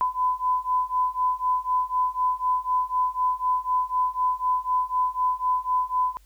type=beating tone pair; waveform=sine; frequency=1004 / 1008 Hz; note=B5 / B5; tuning=+28 / +35 cents; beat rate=4 Hz; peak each=-25 / -24 dBFS; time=0.01-6.17 s; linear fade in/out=0 ms; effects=added 50 Hz sine -52 dBFS peak until 6.25 s + white hiss -63 dBFS RMS until 6.25 s